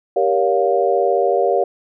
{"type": "chord", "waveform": "sine", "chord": "G half-diminished seventh", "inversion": "none", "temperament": "just", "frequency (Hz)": [392, 470.4, 564.5, 705.6], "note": ["G4", "Bb4", "Db5", "F5"], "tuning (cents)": [0, 16, 31, 18], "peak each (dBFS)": -19, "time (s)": [0.16, 1.64], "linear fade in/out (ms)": 5, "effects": []}